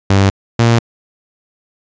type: tone pair in turn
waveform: sawtooth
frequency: 98 / 116.54 Hz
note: G2 / A#2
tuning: 0 / 0 cents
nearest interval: minor third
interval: 300 cents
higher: second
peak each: -4 dBFS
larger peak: neither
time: 0.1-0.3 / 0.59-0.79 s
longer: neither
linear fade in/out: 5 ms
effects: resampled to 16000 Hz